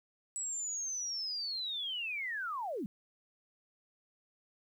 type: linear sweep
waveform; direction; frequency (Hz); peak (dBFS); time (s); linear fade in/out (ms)
sine; down; 7902 to 173.6; -35; 0.36-2.86; 0
effects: 11-bit